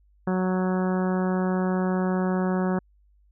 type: harmonic tone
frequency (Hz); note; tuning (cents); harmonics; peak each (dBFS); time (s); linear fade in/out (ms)
185; F#3; 0; 1 / 2 / 3 / 4 / 5 / 6 / 7 / 8 / 9; -23 / -29 / -33 / -35 / -37 / -39 / -40 / -41 / -42; 0.27-2.79; 5
effects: added 50 Hz sine -57 dBFS peak until 3.31 s